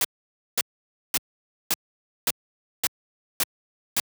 white noise bursts, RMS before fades -22 dBFS, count 8, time 0.01-4 s, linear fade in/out 2 ms, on 35 ms, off 530 ms, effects high-pass 100 Hz 12 dB/octave

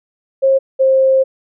sine tone pair in turn, 537 / 530.2 Hz, C5 / C5, +45 / +23 cents, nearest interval unison, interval 22 cents, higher first, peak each -8 dBFS, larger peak neither, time 0.42-0.59 / 0.79-1.24 s, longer second, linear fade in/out 20 ms, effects none

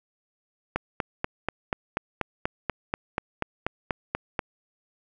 click train, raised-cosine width 0.5 ms, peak -10 dBFS, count 16, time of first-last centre 0.76-4.392 s, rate 4.13 Hz, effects none

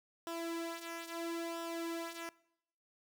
sawtooth tone with flanger, 334.6 Hz, E4, 26 cents sharp, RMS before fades -41 dBFS, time 0.27-2.29 s, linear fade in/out 0 ms, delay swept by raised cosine 0.45 to 3.25 ms, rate 0.75 Hz, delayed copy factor -0.65, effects noise-tail reverb RT60 0.8 s tail -23 dB re dry

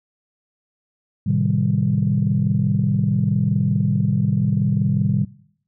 sine chord, A half-diminished seventh, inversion none, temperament equal, 110 / 130.81 / 155.56 / 196 Hz, A2 / C3 / Eb3 / G3, 0 / 0 / 0 / 0 cents, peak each -21 dBFS, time 1.26-5.25 s, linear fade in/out 10 ms, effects noise-tail reverb RT60 0.7 s tail -21 dB re dry + tanh soft clip ceiling -7 dBFS

